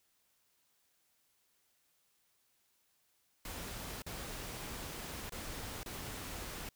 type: noise with dropouts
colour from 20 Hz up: pink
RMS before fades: -44 dBFS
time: 3.45-6.69 s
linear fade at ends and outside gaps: 2 ms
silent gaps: 4.021-4.064 / 5.295-5.321 / 5.832-5.86 s
effects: white hiss -75 dBFS RMS until 6.75 s